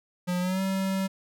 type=tone with pitch glide; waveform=square; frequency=179 to 191.85 Hz; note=F3 to G3; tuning=+43 to -37 cents; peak=-26 dBFS; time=0.27-1.08 s; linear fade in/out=20 ms; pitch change=+120 cents; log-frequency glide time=0.4-0.61 s; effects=none